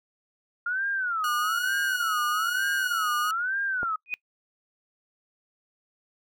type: tone with vibrato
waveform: sine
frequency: 1392 Hz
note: F6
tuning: 6 cents flat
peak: -25 dBFS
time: 0.66-3.96 s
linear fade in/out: 5 ms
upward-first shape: sine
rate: 1.1 Hz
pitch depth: 250 cents each way
type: tone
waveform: sawtooth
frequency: 1451 Hz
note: F#6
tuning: 34 cents flat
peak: -25 dBFS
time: 1.24-3.31 s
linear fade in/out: 2 ms
type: click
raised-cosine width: 1 ms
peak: -20 dBFS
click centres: 3.831 s
type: tone with exponential growth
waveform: sine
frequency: 2483 Hz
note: D#7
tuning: 4 cents flat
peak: -21 dBFS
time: 4.06-4.14 s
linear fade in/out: 0 ms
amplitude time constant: 17 ms
effects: noise-tail reverb RT60 0.1 s tail -26 dB re dry